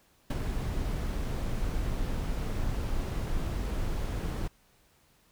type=noise with ADSR envelope; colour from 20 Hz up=brown; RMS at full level=-26 dBFS; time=0.3-4.48 s; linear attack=6 ms; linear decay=29 ms; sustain=-5 dB; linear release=8 ms; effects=pink hiss -65 dBFS RMS until 5.31 s